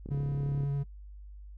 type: click train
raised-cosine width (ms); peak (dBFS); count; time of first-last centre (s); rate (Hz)
3; -28; 21; 0.06-0.635; 34.8
type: tone with vibrato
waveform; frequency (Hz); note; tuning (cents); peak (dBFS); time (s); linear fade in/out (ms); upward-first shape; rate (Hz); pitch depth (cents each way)
triangle; 140.6; C#3; +25; -26; 0.1-0.84; 20; square; 11; 10
effects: noise-tail reverb RT60 0.1 s tail -22 dB re dry + added 50 Hz sine -44 dBFS peak until 1.57 s